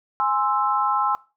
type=chord; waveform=sine; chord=Ab augmented; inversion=none; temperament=equal; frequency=830.6 / 1046.5 / 1318.5 Hz; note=Ab5 / C6 / E6; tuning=0 / 0 / 0 cents; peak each=-23 dBFS; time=0.2-1.15 s; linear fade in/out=0 ms; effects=noise-tail reverb RT60 0.3 s tail -20 dB re dry